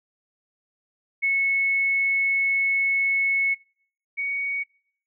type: tone pair in turn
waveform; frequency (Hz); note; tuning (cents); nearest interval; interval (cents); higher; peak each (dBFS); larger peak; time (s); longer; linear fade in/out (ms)
sine; 2199 / 2237; C#7 / C#7; -14 / +15; unison; 29; second; -19 / -24; first; 1.22-3.55 / 4.17-4.64; first; 20
effects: noise-tail reverb RT60 0.6 s tail -26 dB re dry